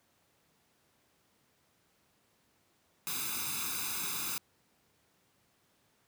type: noise with comb filter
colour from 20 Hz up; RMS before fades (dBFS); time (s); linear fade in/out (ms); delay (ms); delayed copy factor
white; -36; 3.07-4.38; 0; 0.8; +0.85
effects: pink hiss -71 dBFS RMS until 6.07 s + high-pass 100 Hz 12 dB/octave